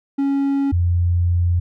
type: tone pair in turn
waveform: triangle / sine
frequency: 277.2 / 87.31 Hz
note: C#4 / F2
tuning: 0 / 0 cents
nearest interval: octave + minor sixth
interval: 2000 cents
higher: first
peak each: -14 dBFS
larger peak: neither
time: 0.18-0.72 / 0.72-1.6 s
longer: second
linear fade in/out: 10 ms
effects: none